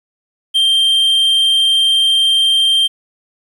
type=tone; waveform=triangle; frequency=3163 Hz; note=G7; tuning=15 cents sharp; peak=-8 dBFS; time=0.54-2.88 s; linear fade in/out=20 ms; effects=8-bit